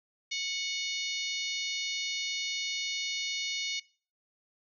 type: harmonic tone with a mistuned harmonic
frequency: 729 Hz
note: F#5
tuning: 26 cents flat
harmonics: 3 / 4 / 5 / 6 / 7 / 8 / 9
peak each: -36 / -40 / -38 / -39 / -44 / -42 / -45 dBFS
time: 0.31-3.8 s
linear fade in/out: 10 ms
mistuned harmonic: 3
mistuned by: +22 cents
effects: noise-tail reverb RT60 0.4 s tail -22 dB re dry